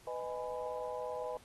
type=harmonic tone with a mistuned harmonic; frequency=166.4 Hz; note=E3; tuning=17 cents sharp; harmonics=3 / 4 / 5 / 6; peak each=-40 / -42 / -44 / -46 dBFS; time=0.07-1.37 s; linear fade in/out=2 ms; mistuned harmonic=4; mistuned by=-120 cents; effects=pink hiss -61 dBFS RMS until 1.44 s + AAC 32 kbps